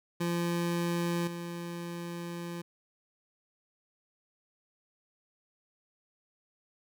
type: tone with level steps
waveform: 25% pulse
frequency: 171.9 Hz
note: F3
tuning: 27 cents flat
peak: -25 / -33 dBFS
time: 0.2-2.62 s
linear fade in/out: 10 ms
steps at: 1.27 s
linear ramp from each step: 5 ms
effects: none